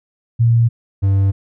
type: tone pair in turn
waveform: sine / triangle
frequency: 116.54 / 97.75 Hz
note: A#2 / G2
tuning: 0 / -4 cents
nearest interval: minor third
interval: 304 cents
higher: first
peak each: -9 dBFS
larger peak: neither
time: 0.39-0.69 / 1.02-1.32 s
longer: neither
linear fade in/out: 20 ms
effects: none